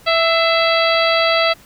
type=harmonic tone with a mistuned harmonic; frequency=659.3 Hz; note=E5; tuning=in tune; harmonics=1 / 2 / 3 / 4 / 5 / 6 / 7; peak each=-16 / -19 / -21 / -22 / -23 / -24 / -24 dBFS; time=0.06-1.54 s; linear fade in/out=20 ms; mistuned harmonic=3; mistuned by=+43 cents; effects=pink hiss -46 dBFS RMS until 1.65 s